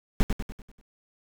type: noise with echo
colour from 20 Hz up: brown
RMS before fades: -18 dBFS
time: 0.2-0.23 s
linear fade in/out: 0 ms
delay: 97 ms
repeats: 6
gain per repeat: -6 dB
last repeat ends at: 0.812 s
effects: none